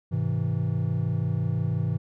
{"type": "chord", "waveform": "triangle", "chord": "Ab augmented", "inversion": "none", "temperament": "just", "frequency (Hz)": [103.83, 129.78, 162.23], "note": ["Ab2", "C3", "E3"], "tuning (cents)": [0, -14, -27], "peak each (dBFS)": [-26, -26, -26], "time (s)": [0.11, 1.98], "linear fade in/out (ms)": 20, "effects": []}